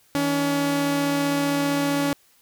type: tone pair together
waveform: sawtooth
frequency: 159.1 / 282.8 Hz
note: D#3 / C#4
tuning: +39 / +35 cents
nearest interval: minor seventh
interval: 996 cents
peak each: -26 / -17 dBFS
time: 0.15-2.13 s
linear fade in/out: 0 ms
effects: white hiss -59 dBFS RMS until 2.41 s